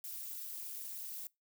violet noise with amplitude modulation, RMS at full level -40 dBFS, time 0.04-1.27 s, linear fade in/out 2 ms, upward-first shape sine, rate 252 Hz, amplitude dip 100%, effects noise-tail reverb RT60 0.2 s tail -23 dB re dry

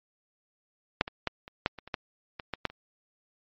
clicks, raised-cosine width 0.3 ms, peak -6 / -19 / -12 / -27 / -8 / -25 / -27 / -13 / -20 / -15 / -9 / -29 dBFS, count 12, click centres 1.011 / 1.079 / 1.273 / 1.479 / 1.661 / 1.787 / 1.876 / 1.942 / 2.398 / 2.537 / 2.653 / 2.7 s, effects low-pass 5000 Hz 12 dB/octave + MP3 32 kbps

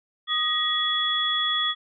sine tone cluster, 1240 / 1897 / 3375 Hz, D#6 / A#6 / G#7, -6 / +30 / +27 cents, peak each -28 / -30 / -23 dBFS, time 0.27-1.75 s, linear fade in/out 50 ms, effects none

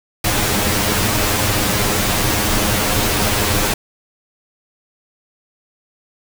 pink noise with comb filter, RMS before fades -17 dBFS, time 0.24-3.74 s, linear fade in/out 5 ms, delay 9.7 ms, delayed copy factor +1, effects none

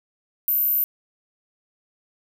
sine tone, 13570 Hz, G#9, 36 cents sharp, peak -18 dBFS, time 0.48-0.84 s, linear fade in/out 0 ms, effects none

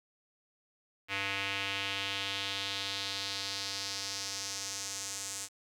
square tone with band-pass filter sweep, 98.3 Hz, G2, 5 cents sharp, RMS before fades -37 dBFS, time 1.08-5.49 s, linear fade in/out 50 ms, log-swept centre 2400 to 7500 Hz, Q 2.4, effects 10-bit

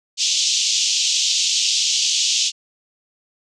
white band-pass noise, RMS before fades -19 dBFS, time 0.17-2.52 s, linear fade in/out 50 ms, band 2800 to 6900 Hz, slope 48 dB/octave, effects none

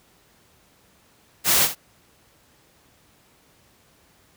white noise with echo, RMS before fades -18 dBFS, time 1.44-1.69 s, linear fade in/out 50 ms, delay 63 ms, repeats 1, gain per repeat -11 dB, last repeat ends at 1.753 s, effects pink hiss -58 dBFS RMS until 4.36 s + high-pass 60 Hz 12 dB/octave

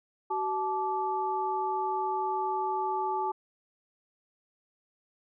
sine tone cluster, 377.6 / 867 / 1169 Hz, F#4 / A5 / D6, +35 / -26 / -8 cents, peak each -34 / -29 / -36 dBFS, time 0.3-3.32 s, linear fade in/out 10 ms, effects none

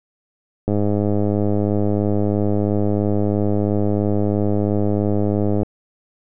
click train, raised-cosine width 2 ms, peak -7 dBFS, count 511, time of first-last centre 0.68-5.631 s, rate 103 Hz, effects none

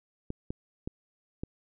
clicks, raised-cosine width 3 ms, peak -21 dBFS, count 4, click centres 0.304 / 0.505 / 0.875 / 1.435 s, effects none

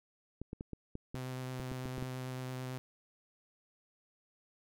clicks, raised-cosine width 3 ms, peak -28 dBFS, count 11, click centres 0.416 / 0.531 / 0.609 / 0.733 / 0.954 / 1.145 / 1.599 / 1.717 / 1.857 / 1.981 / 2.025 s
sawtooth tone with vibrato, 128.4 Hz, C3, 32 cents flat, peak -35 dBFS, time 1.15-2.78 s, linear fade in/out 0 ms, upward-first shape sine, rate 9 Hz, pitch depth 11 cents each way
effects none

